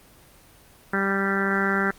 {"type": "harmonic tone", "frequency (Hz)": 196, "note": "G3", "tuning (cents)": 0, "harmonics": [1, 2, 3, 4, 5, 6, 7, 8, 9, 10], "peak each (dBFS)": [-26, -28, -36, -33, -37, -36, -27, -27, -30, -32], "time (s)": [0.93, 1.91], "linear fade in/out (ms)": 5, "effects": ["pink hiss -52 dBFS RMS until 1.98 s", "Opus 24 kbps"]}